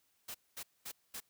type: noise bursts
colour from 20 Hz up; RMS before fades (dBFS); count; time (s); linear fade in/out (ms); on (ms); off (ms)
white; -44; 4; 0.28-1.204; 10; 66; 220
effects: white hiss -75 dBFS RMS until 1.29 s